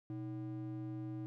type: ring-modulated tone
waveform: triangle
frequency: 220 Hz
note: A3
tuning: in tune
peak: -35 dBFS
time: 0.1-1.26 s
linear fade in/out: 0 ms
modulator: 96.8 Hz
effects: none